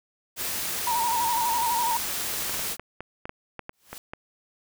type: noise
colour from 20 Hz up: white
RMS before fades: -30 dBFS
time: 0.36-2.77 s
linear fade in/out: 50 ms
type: tone with vibrato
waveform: sine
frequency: 938 Hz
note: A#5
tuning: 11 cents sharp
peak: -23 dBFS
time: 0.87-1.97 s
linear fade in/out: 2 ms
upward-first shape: square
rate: 12 Hz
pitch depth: 50 cents each way
type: clicks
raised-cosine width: 0.5 ms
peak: -20 dBFS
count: 12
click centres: 2.421 / 2.495 / 2.543 / 2.594 / 2.796 / 3.006 / 3.255 / 3.294 / 3.593 / 3.694 / 3.93 / 4.135 s
type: noise with exponential growth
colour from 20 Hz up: white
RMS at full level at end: -39 dBFS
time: 3.73-3.98 s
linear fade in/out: 1 ms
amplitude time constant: 53 ms
effects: none